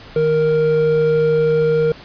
triangle tone pair together, 155.74 / 466.7 Hz, D#3 / A#4, +2 / +2 cents, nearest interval octave + perfect fifth, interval 1900 cents, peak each -19 / -11 dBFS, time 0.16-1.92 s, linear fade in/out 2 ms, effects pink hiss -39 dBFS RMS until 2.04 s + resampled to 11025 Hz

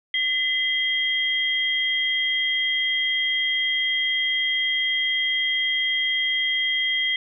sine tone pair together, 2031 / 3224 Hz, B6 / G7, +48 / +48 cents, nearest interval minor sixth, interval 800 cents, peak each -23 dBFS, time 0.14-7.16 s, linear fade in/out 2 ms, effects none

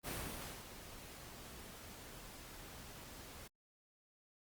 pink noise with ADSR envelope, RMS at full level -41 dBFS, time 0.03-3.48 s, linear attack 44 ms, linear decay 560 ms, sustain -12 dB, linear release 10 ms, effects Opus 32 kbps

